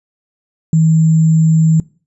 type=tone with sample-and-hold; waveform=sine; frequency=160.1 Hz; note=D#3; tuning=50 cents sharp; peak=-7 dBFS; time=0.73-1.8 s; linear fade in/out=2 ms; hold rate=7350 Hz; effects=noise-tail reverb RT60 0.4 s tail -22 dB re dry + resampled to 24000 Hz